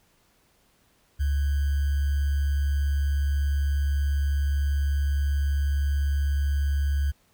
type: tone with sample-and-hold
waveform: sine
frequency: 70.8 Hz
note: C#2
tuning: 37 cents sharp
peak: -21 dBFS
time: 1.19-7.12 s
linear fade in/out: 20 ms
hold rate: 1575 Hz
effects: pink hiss -64 dBFS RMS until 7.33 s